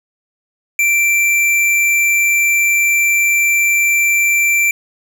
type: tone with tanh clipping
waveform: sine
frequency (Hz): 2349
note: D7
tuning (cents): 0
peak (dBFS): -12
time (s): 0.79-4.71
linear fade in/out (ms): 2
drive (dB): 18
effects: none